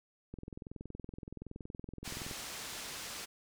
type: click train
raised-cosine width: 3 ms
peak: -31 dBFS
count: 43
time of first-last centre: 0.34-2.312 s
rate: 21.3 Hz
type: low-pass noise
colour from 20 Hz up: white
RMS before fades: -44 dBFS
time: 2.04-3.26 s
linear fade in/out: 20 ms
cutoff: 7500 Hz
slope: 12 dB/octave
effects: none